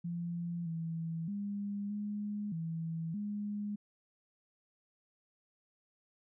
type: tone with pitch steps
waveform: sine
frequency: 171.7 / 164.2 / 202.4 / 207.2 / 163.7 / 206.5 Hz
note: F3 / E3 / G#3 / G#3 / E3 / G#3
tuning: -29 / -6 / -44 / -4 / -12 / -10 cents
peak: -35 dBFS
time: 0.04-3.76 s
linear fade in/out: 10 ms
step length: 620 ms
effects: none